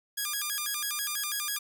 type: tone with vibrato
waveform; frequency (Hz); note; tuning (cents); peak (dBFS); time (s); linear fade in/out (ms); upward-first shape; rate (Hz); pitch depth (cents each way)
5% pulse; 1409; F6; +15; -19; 0.17-1.59; 10; square; 6.1; 280
effects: none